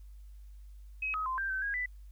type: tone with pitch steps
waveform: sine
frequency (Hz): 2549 / 1268 / 1038 / 1580 / 1538 / 1638 / 1988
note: D#7 / D#6 / C6 / G6 / G6 / G#6 / B6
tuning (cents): +41 / +32 / -14 / +13 / -33 / -24 / +11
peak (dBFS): -31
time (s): 1.02-1.86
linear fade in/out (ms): 5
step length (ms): 120
effects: added 50 Hz sine -47 dBFS peak until 2.11 s + white hiss -73 dBFS RMS until 2.11 s